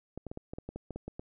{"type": "clicks", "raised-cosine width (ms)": 2, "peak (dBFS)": -26, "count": 12, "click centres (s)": [0.176, 0.267, 0.315, 0.374, 0.535, 0.585, 0.69, 0.76, 0.907, 0.96, 1.08, 1.195], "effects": []}